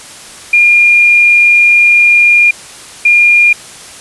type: tone bursts at uneven times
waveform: sine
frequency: 2413 Hz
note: D7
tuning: 46 cents sharp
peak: -3 dBFS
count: 2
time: 0.53-2.51 / 3.05-3.53 s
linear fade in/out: 5 ms
effects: white hiss -31 dBFS RMS until 4 s + resampled to 24000 Hz